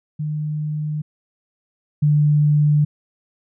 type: tone pair in turn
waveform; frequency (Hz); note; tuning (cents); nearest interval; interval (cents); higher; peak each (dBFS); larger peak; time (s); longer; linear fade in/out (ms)
sine; 151.6 / 148.65; D#3 / D3; -45 / +21; unison; 34; first; -21 / -12; second; 0.19-1.02 / 2.02-2.85; neither; 10
effects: none